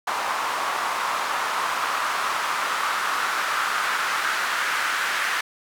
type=noise with band-pass filter sweep; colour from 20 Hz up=white; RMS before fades=-25 dBFS; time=0.07-5.41 s; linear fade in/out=5 ms; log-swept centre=1000 to 1500 Hz; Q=2.5; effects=none